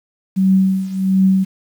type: tone with tremolo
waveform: sine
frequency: 190.4 Hz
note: F#3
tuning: 50 cents sharp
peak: -8 dBFS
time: 0.36-1.45 s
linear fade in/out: 20 ms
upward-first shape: triangle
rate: 1.4 Hz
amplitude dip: 85%
effects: 7-bit